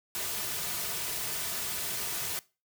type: noise with comb filter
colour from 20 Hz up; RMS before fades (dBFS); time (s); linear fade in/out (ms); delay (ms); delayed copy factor
white; -34; 0.15-2.39; 0; 3.7; -0.5
effects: noise-tail reverb RT60 0.3 s tail -21 dB re dry